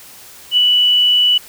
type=tone with ADSR envelope; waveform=sine; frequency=2960 Hz; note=F#7; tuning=in tune; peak=-7 dBFS; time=0.51-1.38 s; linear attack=64 ms; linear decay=4 ms; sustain=-2 dB; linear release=6 ms; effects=white hiss -39 dBFS RMS until 1.48 s